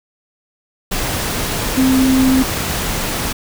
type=tone in noise; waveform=sine; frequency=261.6 Hz; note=C4; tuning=in tune; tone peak=-10 dBFS; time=1.77-2.43 s; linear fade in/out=10 ms; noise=pink; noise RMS=-20 dBFS; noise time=0.91-3.33 s; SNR=+7 dB; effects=none